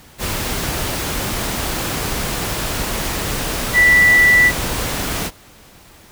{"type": "tone in noise", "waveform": "sine", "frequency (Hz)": 1967, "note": "B6", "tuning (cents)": -7, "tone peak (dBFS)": -8, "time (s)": [3.73, 4.52], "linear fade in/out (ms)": 50, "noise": "pink", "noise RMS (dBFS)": -22, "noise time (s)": [0.18, 5.31], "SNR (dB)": 11, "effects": ["pink hiss -45 dBFS RMS until 6.11 s"]}